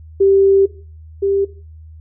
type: tone pair in turn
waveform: sine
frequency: 391.3 / 394.9 Hz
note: G4 / G4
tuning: -3 / +13 cents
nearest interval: unison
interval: 16 cents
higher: second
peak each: -8 / -13 dBFS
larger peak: first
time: 0.2-0.66 / 1.22-1.45 s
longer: first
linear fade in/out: 10 ms
effects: noise-tail reverb RT60 0.4 s tail -17 dB re dry + added 79 Hz sine -35 dBFS peak until 2 s